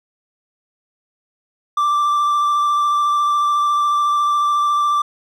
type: tone with vibrato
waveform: triangle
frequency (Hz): 1174.7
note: D6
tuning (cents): 0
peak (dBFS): -12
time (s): 1.77-5.02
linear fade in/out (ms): 5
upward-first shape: square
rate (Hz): 14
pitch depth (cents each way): 10
effects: none